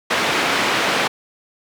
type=band-pass noise; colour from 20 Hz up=white; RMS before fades=-19 dBFS; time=0.1-1.08 s; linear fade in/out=10 ms; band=190 to 2500 Hz; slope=12 dB/octave; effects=none